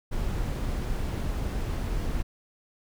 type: noise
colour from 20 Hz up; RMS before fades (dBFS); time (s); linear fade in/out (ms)
brown; -29; 0.11-2.23; 20
effects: none